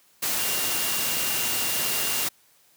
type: tone in noise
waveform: sine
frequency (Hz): 2794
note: F7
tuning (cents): 0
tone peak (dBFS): -34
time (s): 0.38-2.25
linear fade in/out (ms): 10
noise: white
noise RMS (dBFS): -26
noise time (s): 0.22-2.29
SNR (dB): -11
effects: white hiss -60 dBFS RMS until 2.76 s + high-pass 80 Hz 12 dB/octave